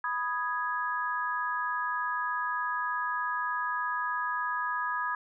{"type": "chord", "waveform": "sine", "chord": "G# minor", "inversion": "first", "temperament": "equal", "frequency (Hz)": [987.8, 1244.5, 1661.2], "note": ["B5", "D#6", "G#6"], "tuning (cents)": [0, 0, 0], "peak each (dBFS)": -33, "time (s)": [0.04, 5.15], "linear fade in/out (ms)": 2, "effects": []}